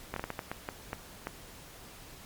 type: slowing click train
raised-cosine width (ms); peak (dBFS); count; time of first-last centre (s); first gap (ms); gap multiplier
0.5; -19; 10; 0.14-1.271; 23; 1.4
effects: pink hiss -50 dBFS RMS until 2.25 s + MP3 96 kbps